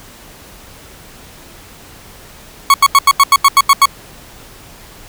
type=tone bursts; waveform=40% pulse; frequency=1108.7 Hz; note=C#6; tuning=in tune; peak=-3 dBFS; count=10; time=2.7-3.856 s; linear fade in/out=2 ms; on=40 ms; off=84 ms; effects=pink hiss -38 dBFS RMS until 5.08 s